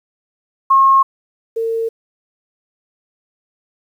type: tone pair in turn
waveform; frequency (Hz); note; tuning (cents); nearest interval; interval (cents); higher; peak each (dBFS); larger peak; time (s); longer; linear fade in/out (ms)
sine; 1080 / 454.1; C#6 / A#4; -45 / -45; octave + minor third; 1500; first; -7 / -16; first; 0.7-1.03 / 1.56-1.89; neither; 10
effects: 8-bit